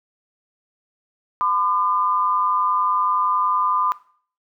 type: tone pair together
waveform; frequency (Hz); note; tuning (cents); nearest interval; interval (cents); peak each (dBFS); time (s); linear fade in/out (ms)
sine; 1014 / 1204.9; B5 / D6; +45 / +44; minor third; 299; -20; 1.41-3.92; 0
effects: noise-tail reverb RT60 0.5 s tail -18 dB re dry